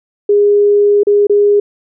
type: tone with dropouts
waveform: sine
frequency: 410 Hz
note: G#4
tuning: 22 cents flat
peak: -6 dBFS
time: 0.29-1.6 s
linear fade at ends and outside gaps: 5 ms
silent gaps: 1.034-1.069 / 1.27-1.296 s
effects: none